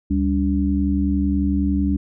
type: tone cluster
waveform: sine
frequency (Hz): 72.7 / 196.3 / 287.2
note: D2 / G3 / D4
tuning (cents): -17 / +3 / -39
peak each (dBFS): -21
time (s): 0.1-1.97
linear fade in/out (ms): 10
effects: none